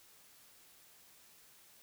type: silence
effects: white hiss -62 dBFS RMS until 1.82 s